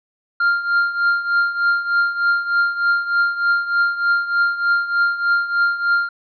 triangle tone with tremolo, 1396.9 Hz, F6, in tune, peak -10 dBFS, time 0.4-6.09 s, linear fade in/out 5 ms, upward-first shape triangle, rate 3.3 Hz, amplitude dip 80%, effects resampled to 11025 Hz

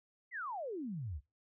sine exponential sweep, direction down, 2106 to 63 Hz, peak -38 dBFS, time 0.31-1.21 s, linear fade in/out 50 ms, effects noise-tail reverb RT60 0.3 s tail -26 dB re dry

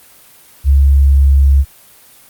sine tone with pitch glide, 69.3 to 68.86 Hz, C#2 to C#2, 0 to -11 cents, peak -5 dBFS, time 0.64-1.65 s, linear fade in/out 50 ms, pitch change -11 cents, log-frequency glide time 0.91-1.33 s, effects white hiss -43 dBFS RMS until 2.29 s + Opus 32 kbps

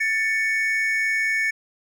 triangle tone pair together, 1771.7 / 2229 Hz, A6 / C#7, +11 / +9 cents, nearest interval major third, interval 398 cents, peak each -21 dBFS, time 0-1.51 s, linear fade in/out 10 ms, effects none

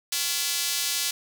square tone with high-pass filter, 155.3 Hz, D#3, 3 cents flat, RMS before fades -27 dBFS, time 0.12-1.11 s, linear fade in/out 5 ms, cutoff 4100 Hz, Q 0.9, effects none

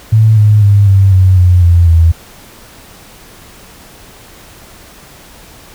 sine tone with pitch steps, 110 / 105.58 / 101.34 / 97.27 / 93.36 / 89.61 / 86.01 / 82.55 Hz, A2 / G#2 / G#2 / G2 / F#2 / F2 / F2 / E2, 0 / +29 / -42 / -13 / +16 / +45 / -26 / +3 cents, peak -3 dBFS, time 0.12-2.12 s, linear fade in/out 10 ms, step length 250 ms, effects pink hiss -37 dBFS RMS until 5.74 s

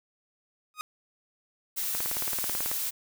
sawtooth tone with exponential growth, 1244.5 Hz, D#6, in tune, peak -25 dBFS, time 0.74-0.81 s, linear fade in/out 0 ms, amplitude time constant 15 ms
blue noise, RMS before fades -31 dBFS, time 1.76-2.91 s, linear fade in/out 20 ms
click train, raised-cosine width 0.5 ms, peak -20 dBFS, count 15, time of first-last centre 1.95-2.715 s, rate 18.3 Hz
effects none

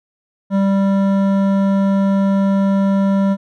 sine tone with hard clipping, 196 Hz, G3, in tune, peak -14 dBFS, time 0.5-3.37 s, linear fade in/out 50 ms, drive 12 dB, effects none

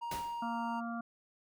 triangle tone with pitch glide, 940 to 930.8 Hz, A#5 to A#5, +14 to -3 cents, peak -35 dBFS, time 0.01-0.81 s, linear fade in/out 20 ms, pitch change -17 cents, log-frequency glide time 0.4-0.58 s
pink noise with exponential decay, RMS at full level -39 dBFS, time 0.11-0.49 s, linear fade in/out 5 ms, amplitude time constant 81 ms
harmonic tone, 232.8 Hz, A#3, 2 cents flat, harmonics 1 / 3 / 5 / 6, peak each -38 / -43 / -45 / -46 dBFS, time 0.42-1.01 s, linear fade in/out 5 ms
effects none

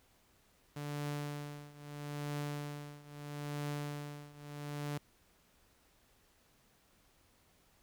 sawtooth tone with tremolo, 146.1 Hz, D3, 9 cents flat, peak -32 dBFS, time 0.76-4.98 s, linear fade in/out 5 ms, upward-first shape triangle, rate 0.77 Hz, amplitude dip 90%, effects pink hiss -69 dBFS RMS until 7.82 s

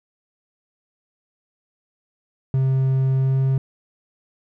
triangle tone with pitch glide, 132.7 to 133.55 Hz, C3 to C3, +25 to +36 cents, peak -14 dBFS, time 2.54-3.58 s, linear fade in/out 2 ms, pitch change +11 cents, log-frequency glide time 3.17-3.38 s, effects none

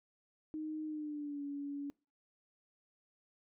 sine tone with pitch glide, 309.9 to 284.2 Hz, D#4 to C#4, -7 to +43 cents, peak -38 dBFS, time 0.54-1.9 s, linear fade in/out 0 ms, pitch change -150 cents, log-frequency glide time 0.85-1.43 s, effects noise-tail reverb RT60 0.3 s tail -24 dB re dry

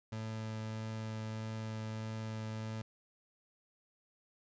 30% pulse tone with vibrato, 110 Hz, A2, in tune, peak -36 dBFS, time 0.12-2.82 s, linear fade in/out 5 ms, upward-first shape triangle, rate 1.6 Hz, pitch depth 8 cents each way, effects resampled to 16000 Hz + 13-bit

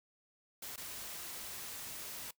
white noise with dropouts, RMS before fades -45 dBFS, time 0.62-2.31 s, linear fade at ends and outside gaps 5 ms, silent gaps 0.761-0.776 s, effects noise-tail reverb RT60 0.1 s tail -20 dB re dry

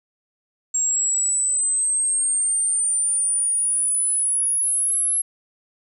sine exponential sweep, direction up, 7520 to 11080 Hz, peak -18 dBFS, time 0.74-5.22 s, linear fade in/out 10 ms, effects none

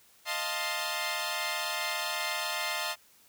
10% pulse chord, F dominant seventh, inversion third, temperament equal, 622.3 / 698.5 / 880 / 1046.5 Hz, Eb5 / F5 / A5 / C6, 0 / 0 / 0 / 0 cents, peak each -28 dBFS, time 0.25-2.96 s, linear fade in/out 50 ms, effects white hiss -61 dBFS RMS until 3.28 s

